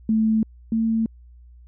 sine tone pair in turn, 219.9 / 224.4 Hz, A3 / A3, -1 / +34 cents, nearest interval unison, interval 35 cents, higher second, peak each -16 / -18 dBFS, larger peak first, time 0.09-0.43 / 0.72-1.06 s, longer neither, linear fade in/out 2 ms, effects added 60 Hz sine -44 dBFS peak until 1.67 s

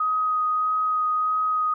sine tone with vibrato, 1254 Hz, D#6, 13 cents sharp, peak -20 dBFS, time 0-1.74 s, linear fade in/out 5 ms, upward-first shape sine, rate 1.6 Hz, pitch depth 10 cents each way, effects none

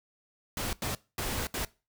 pink noise bursts at uneven times, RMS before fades -33 dBFS, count 4, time 0.57-0.73 / 0.82-0.95 / 1.18-1.47 / 1.54-1.65 s, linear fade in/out 2 ms, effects noise-tail reverb RT60 0.3 s tail -21 dB re dry

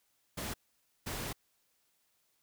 pink noise bursts at uneven times, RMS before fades -39 dBFS, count 2, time 0.37-0.54 / 1.06-1.33 s, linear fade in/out 10 ms, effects white hiss -75 dBFS RMS until 2.42 s

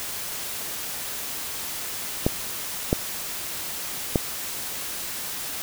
clicks, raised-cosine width 2 ms, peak -5 dBFS, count 3, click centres 2.265 / 2.929 / 4.158 s, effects white hiss -32 dBFS RMS until 5.62 s

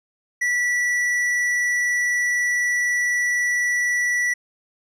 sine tone with tanh clipping, 1954 Hz, B6, 19 cents flat, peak -20 dBFS, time 0.41-4.34 s, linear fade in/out 10 ms, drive 9 dB, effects none

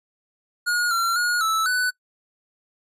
square tone with pitch steps, 1439 / 1366 / 1440 / 1312 / 1494 Hz, F#6 / F6 / F#6 / E6 / F#6, -49 / -39 / -47 / -9 / +16 cents, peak -20 dBFS, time 0.66-1.91 s, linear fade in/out 20 ms, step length 250 ms, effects noise-tail reverb RT60 0.1 s tail -23 dB re dry + resampled to 32000 Hz

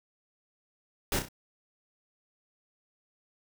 pink noise with echo, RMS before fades -29 dBFS, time 1.12-1.19 s, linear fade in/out 2 ms, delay 32 ms, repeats 3, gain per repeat -7 dB, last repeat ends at 1.286 s, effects none

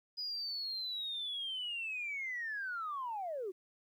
sine linear sweep, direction down, 4978 to 347.7 Hz, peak -36 dBFS, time 0.17-3.52 s, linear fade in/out 20 ms, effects tanh soft clip ceiling -32 dBFS + 12-bit

